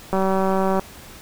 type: click train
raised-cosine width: 1 ms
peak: -8 dBFS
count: 128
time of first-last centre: 0.13-0.795 s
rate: 191 Hz
effects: pink hiss -42 dBFS RMS until 1.21 s